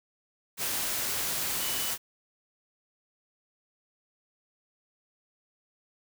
sine tone in noise, 2965 Hz, F#7, 3 cents sharp, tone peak -39 dBFS, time 1.58-1.94 s, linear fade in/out 50 ms, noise white, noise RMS -31 dBFS, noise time 0.57-1.98 s, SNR -11 dB, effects none

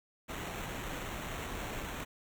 pink noise with sample-and-hold, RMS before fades -40 dBFS, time 0.28-2.05 s, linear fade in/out 20 ms, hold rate 4900 Hz, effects none

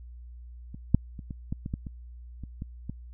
clicks, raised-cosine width 5 ms, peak -27 / -6 / -27 / -24 / -18 / -21 / -18 / -25 / -27 / -23 / -21 dBFS, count 11, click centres 0.745 / 0.946 / 1.192 / 1.308 / 1.525 / 1.661 / 1.739 / 1.868 / 2.437 / 2.621 / 2.896 s, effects added 60 Hz sine -42 dBFS peak until 3.13 s

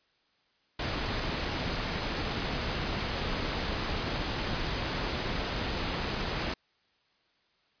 pink noise, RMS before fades -32 dBFS, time 0.79-6.54 s, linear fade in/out 5 ms, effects white hiss -70 dBFS RMS until 7.8 s + resampled to 11025 Hz

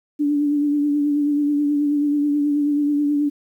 sine tone with vibrato, 291.4 Hz, D4, 13 cents flat, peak -16 dBFS, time 0.19-3.3 s, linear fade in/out 20 ms, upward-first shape triangle, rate 9.3 Hz, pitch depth 36 cents each way, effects 9-bit

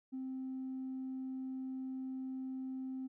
triangle tone with tanh clipping, 261.6 Hz, C4, in tune, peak -39 dBFS, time 0.12-3.08 s, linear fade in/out 20 ms, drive 5 dB, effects none

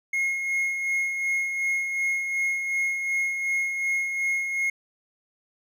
triangle tone with tremolo, 2156 Hz, C#7, 49 cents flat, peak -20 dBFS, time 0.13-4.7 s, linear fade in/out 5 ms, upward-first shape sine, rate 2.7 Hz, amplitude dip 45%, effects none

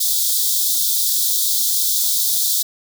white high-pass noise, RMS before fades -18 dBFS, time 0-2.63 s, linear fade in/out 10 ms, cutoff 3400 Hz, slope 96 dB/octave, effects none

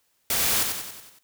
white noise with echo, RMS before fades -24 dBFS, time 0.3-0.63 s, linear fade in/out 2 ms, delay 93 ms, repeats 6, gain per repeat -5 dB, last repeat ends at 1.188 s, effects white hiss -69 dBFS RMS until 1.23 s

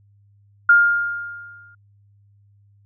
sine tone with exponential decay, 1409 Hz, F6, 15 cents sharp, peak -7 dBFS, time 0.69-1.75 s, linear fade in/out 5 ms, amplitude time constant 230 ms, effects added 101 Hz sine -52 dBFS peak until 2.85 s

